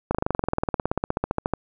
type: slowing click train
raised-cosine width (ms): 1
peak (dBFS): -8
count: 27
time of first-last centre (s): 0.11-1.536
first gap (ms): 37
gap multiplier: 1.03
effects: none